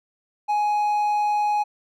triangle tone, 835 Hz, G#5, 9 cents sharp, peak -17 dBFS, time 0.48-1.64 s, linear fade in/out 20 ms, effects none

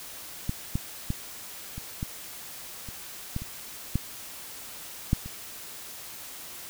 clicks, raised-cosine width 5 ms, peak -15 / -14 / -15 / -24 / -18 / -27 / -17 / -25 / -12 / -9 / -26 dBFS, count 11, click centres 0.494 / 0.755 / 1.104 / 1.78 / 2.029 / 2.888 / 3.364 / 3.42 / 3.956 / 5.131 / 5.26 s, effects white hiss -42 dBFS RMS until 6.69 s

